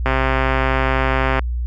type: click train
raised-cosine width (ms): 0.5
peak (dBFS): -3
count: 177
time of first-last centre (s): 0.06-1.393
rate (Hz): 132
effects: added 60 Hz sine -19 dBFS peak until 1.66 s